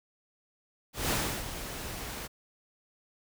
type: noise with ADSR envelope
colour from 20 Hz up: pink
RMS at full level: -28 dBFS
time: 0.93-2.28 s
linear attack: 170 ms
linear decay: 330 ms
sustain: -11 dB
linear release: 26 ms
effects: none